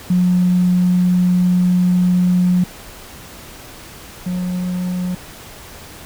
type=tone pair in turn; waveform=triangle; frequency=180 / 180.68 Hz; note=F#3 / F#3; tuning=-47 / -41 cents; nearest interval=unison; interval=6 cents; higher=second; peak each=-7 / -16 dBFS; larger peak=first; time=0.1-2.64 / 4.26-5.15 s; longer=first; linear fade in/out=5 ms; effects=tanh soft clip ceiling -9 dBFS + pink hiss -37 dBFS RMS until 6.05 s